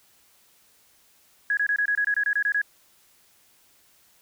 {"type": "tone bursts", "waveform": "sine", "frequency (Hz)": 1667, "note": "G#6", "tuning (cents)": 6, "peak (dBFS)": -20, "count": 12, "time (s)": [1.5, 2.616], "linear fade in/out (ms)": 2, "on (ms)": 71, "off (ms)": 24, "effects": ["white hiss -60 dBFS RMS until 4.21 s"]}